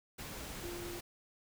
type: tone in noise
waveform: sine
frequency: 347.9 Hz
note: F4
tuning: 7 cents flat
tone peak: -43 dBFS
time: 0.63-1 s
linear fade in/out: 10 ms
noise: pink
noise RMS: -45 dBFS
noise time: 0.18-1.01 s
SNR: -1 dB
effects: none